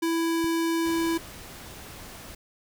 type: tone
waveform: square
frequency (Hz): 330.9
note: E4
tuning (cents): +7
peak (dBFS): -24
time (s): 0.02-1.18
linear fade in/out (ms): 10
type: click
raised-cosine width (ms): 5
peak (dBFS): -27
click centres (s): 0.443
type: noise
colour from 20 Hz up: pink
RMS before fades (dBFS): -43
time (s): 0.85-2.35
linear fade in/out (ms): 5
effects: none